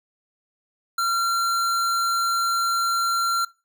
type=tone; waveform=square; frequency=1370 Hz; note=F6; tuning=34 cents flat; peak=-21 dBFS; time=0.98-3.45 s; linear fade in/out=5 ms; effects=noise-tail reverb RT60 0.3 s tail -22 dB re dry